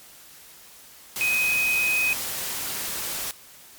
sine tone in noise, 2514 Hz, D#7, 17 cents sharp, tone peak -20 dBFS, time 1.21-2.13 s, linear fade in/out 0 ms, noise white, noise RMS -30 dBFS, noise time 1.16-3.31 s, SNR +7 dB, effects white hiss -48 dBFS RMS until 3.78 s + MP3 96 kbps

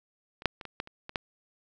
clicks, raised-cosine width 0.3 ms, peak -28 / -7 / -25 / -24 / -16 / -30 / -24 / -13 dBFS, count 8, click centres 0.421 / 0.457 / 0.612 / 0.653 / 0.801 / 0.874 / 1.094 / 1.158 s, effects none

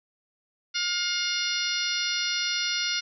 harmonic tone with a mistuned harmonic, 711 Hz, F5, 31 cents sharp, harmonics 2 / 3 / 4 / 5 / 6 / 7 / 8, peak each -33 / -33 / -33 / -33 / -33 / -33 / -33 dBFS, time 0.74-3.01 s, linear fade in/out 20 ms, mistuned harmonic 8, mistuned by -16 cents, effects none

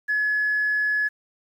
sine tone, 1700 Hz, G#6, 40 cents sharp, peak -19 dBFS, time 0.08-1.09 s, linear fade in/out 20 ms, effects tanh soft clip ceiling -15 dBFS + 9-bit

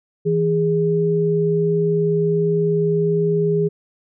sine tone pair together, 163.3 / 411.5 Hz, E3 / G#4, -16 / -16 cents, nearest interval octave + major third, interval 1600 cents, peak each -19 / -17 dBFS, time 0.25-3.69 s, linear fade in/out 20 ms, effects none

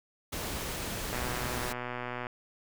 pink noise, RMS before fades -36 dBFS, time 0.32-1.73 s, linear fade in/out 10 ms
click train, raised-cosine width 0.5 ms, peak -21 dBFS, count 141, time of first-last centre 1.13-2.268 s, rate 123 Hz
effects none

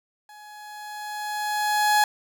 30% pulse tone with level ramp, 841 Hz, G#5, 22 cents sharp, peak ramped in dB -42 to -13 dBFS, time 0.29-2.04 s, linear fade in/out 2 ms, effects none

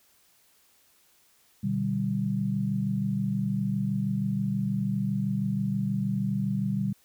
sine chord, G major, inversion first, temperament equal with one note detuned, 123.47 / 150.09 / 196 Hz, B2 / D3 / G3, 0 / +38 / 0 cents, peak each -31 / -32 / -27 dBFS, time 1.63-6.93 s, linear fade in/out 10 ms, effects white hiss -63 dBFS RMS until 7.04 s

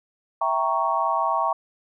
sine chord, E diminished seventh, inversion none, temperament equal, 659.3 / 784 / 932.3 / 1108.7 Hz, E5 / G5 / Bb5 / Db6, 0 / 0 / 0 / 0 cents, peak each -27 / -27 / -25 / -24 dBFS, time 0.41-1.53 s, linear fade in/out 5 ms, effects none

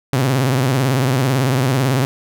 sawtooth tone with vibrato, 130.81 Hz, C3, in tune, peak -10 dBFS, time 0.13-2.05 s, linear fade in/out 0 ms, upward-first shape sine, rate 18 Hz, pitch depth 130 cents each way, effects none

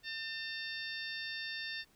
harmonic tone, 900 Hz, A5, 39 cents sharp, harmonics 2 / 3 / 4 / 5 / 6, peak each -42 / -46 / -45 / -46 / -49 dBFS, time 0.03-1.85 s, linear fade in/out 50 ms, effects pink hiss -68 dBFS RMS until 1.95 s

